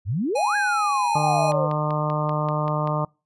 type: exponential two-way sweep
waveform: sine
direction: up then down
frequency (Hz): 83.7 to 1667 to 492.6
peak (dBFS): -21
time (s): 0.05-1.69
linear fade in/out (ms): 50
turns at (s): 0.56
type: tone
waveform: square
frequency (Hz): 828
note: G#5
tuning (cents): -5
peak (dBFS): -24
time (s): 0.35-1.52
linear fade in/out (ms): 10
type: harmonic tone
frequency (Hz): 151.3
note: D#3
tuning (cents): -48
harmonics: 1 / 2 / 3 / 4 / 5 / 6 / 7 / 8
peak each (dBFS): -24 / -34 / -35 / -28 / -35 / -31 / -30 / -31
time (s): 1.15-3.05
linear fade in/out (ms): 5
type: click train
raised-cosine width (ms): 0.3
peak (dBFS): -22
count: 8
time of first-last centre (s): 1.52-2.874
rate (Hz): 5.17
effects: noise-tail reverb RT60 0.3 s tail -26 dB re dry + resampled to 24000 Hz